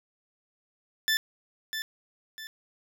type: tone with echo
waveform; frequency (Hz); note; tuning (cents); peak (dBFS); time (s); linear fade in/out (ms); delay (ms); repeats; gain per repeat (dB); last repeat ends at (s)
20% pulse; 1760; A6; 0; -18; 1.08-1.17; 0; 650; 2; -8; 2.47
effects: none